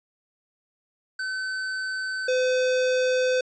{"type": "tone pair in turn", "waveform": "square", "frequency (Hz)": [1525, 508.9], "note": ["G6", "C5"], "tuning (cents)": [-48, -48], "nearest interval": "octave + perfect fifth", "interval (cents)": 1900, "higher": "first", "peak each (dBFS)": [-28, -21], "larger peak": "second", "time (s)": [[1.19, 2.28], [2.28, 3.41]], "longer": "second", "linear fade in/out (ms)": 5, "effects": ["resampled to 16000 Hz", "10-bit"]}